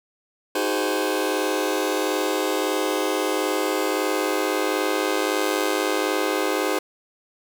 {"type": "chord", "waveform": "sawtooth", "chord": "Ab dominant seventh", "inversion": "second", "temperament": "just", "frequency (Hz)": [311.5, 373.8, 415.3, 519.1], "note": ["Eb4", "Gb4", "Ab4", "C5"], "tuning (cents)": [2, 18, 0, -14], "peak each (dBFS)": -23, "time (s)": [0.55, 6.79], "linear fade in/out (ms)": 5, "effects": []}